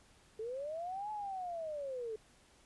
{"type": "linear two-way sweep", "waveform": "sine", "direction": "up then down", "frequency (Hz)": [425.4, 860, 425.4], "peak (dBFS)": -38, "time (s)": [0.39, 2.16], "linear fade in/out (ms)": 5, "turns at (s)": 1.11, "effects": ["pink hiss -65 dBFS RMS until 2.65 s", "resampled to 24000 Hz"]}